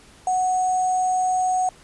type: tone with sample-and-hold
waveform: sine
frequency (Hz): 740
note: F#5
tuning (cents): 0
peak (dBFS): -18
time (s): 0.27-1.69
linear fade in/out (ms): 2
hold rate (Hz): 7350
effects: pink hiss -50 dBFS RMS until 1.83 s + resampled to 24000 Hz